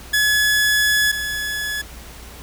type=tone pair in turn; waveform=sawtooth; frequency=1700 / 1700 Hz; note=G#6 / G#6; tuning=+40 / +40 cents; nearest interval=unison; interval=0 cents; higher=neither; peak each=-11 / -19 dBFS; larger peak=first; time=0.13-1.12 / 1.12-1.82 s; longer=first; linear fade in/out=10 ms; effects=added 60 Hz sine -39 dBFS peak until 2.42 s + pink hiss -40 dBFS RMS until 2.42 s